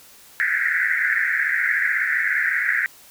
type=band-pass noise; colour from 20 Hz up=white; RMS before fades=-21 dBFS; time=0.4-2.86 s; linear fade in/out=0 ms; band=1500 to 2100 Hz; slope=96 dB/octave; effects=white hiss -48 dBFS RMS until 3.1 s